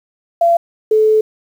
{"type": "tone pair in turn", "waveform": "sine", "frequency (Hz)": [681, 433.4], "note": ["F5", "A4"], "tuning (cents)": [-44, -26], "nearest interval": "minor sixth", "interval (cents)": 782, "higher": "first", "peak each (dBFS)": -8, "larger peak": "neither", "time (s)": [[0.41, 0.57], [0.91, 1.21]], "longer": "second", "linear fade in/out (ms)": 5, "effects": ["7-bit"]}